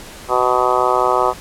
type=harmonic tone; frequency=125.6 Hz; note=B2; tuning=30 cents sharp; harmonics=3 / 4 / 5 / 6 / 7 / 8 / 9 / 10; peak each=-21 / -21 / -21 / -21 / -21 / -21 / -21 / -21 dBFS; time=0.28-1.34 s; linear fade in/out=50 ms; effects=pink hiss -36 dBFS RMS until 1.4 s + low-pass 12000 Hz 12 dB/octave

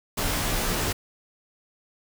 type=noise with comb filter; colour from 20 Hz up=pink; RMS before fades=-26 dBFS; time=0.17-0.93 s; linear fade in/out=10 ms; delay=15 ms; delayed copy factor=-0.8; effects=none

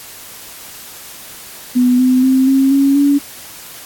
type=tone with pitch steps; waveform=sine; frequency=248.3 / 255 / 261.9 / 268.9 / 276.1 / 283.6 Hz; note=B3 / C4 / C4 / C4 / C#4 / C#4; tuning=+9 / -44 / +2 / +47 / -7 / +40 cents; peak=-8 dBFS; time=1.75-3.19 s; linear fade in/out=20 ms; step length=240 ms; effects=white hiss -34 dBFS RMS until 3.85 s + AAC 64 kbps

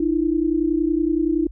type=tone pair together; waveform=sine; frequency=304.8 / 335.5 Hz; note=D#4 / E4; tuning=-36 / +31 cents; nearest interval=major second; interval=167 cents; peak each=-20 dBFS; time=0-1.47 s; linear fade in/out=5 ms; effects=added 50 Hz sine -35 dBFS peak until 1.51 s

